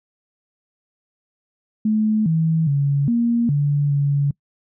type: tone with pitch steps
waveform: sine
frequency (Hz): 215.8 / 161.4 / 141.2 / 235.1 / 144.3 / 142.1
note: A3 / E3 / C#3 / A#3 / D3 / C#3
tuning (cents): -33 / -36 / +32 / +15 / -30 / +43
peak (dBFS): -15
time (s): 1.85-4.31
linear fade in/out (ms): 5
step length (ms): 410
effects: noise-tail reverb RT60 0.1 s tail -24 dB re dry